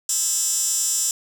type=tone with high-pass filter; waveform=15% pulse; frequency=329.1 Hz; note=E4; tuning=3 cents flat; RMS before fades=-22 dBFS; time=0.09-1.11 s; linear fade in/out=2 ms; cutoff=7000 Hz; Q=4.9; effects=none